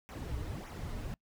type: noise with flanger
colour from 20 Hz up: brown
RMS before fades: -40 dBFS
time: 0.09-1.14 s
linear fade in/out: 0 ms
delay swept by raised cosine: 0.22 to 5.82 ms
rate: 1.7 Hz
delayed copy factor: -0.75
effects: noise-tail reverb RT60 0.1 s tail -25 dB re dry